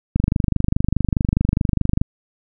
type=click train; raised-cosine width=5 ms; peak=-4 dBFS; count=47; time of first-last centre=0.16-2.015 s; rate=24.8 Hz; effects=none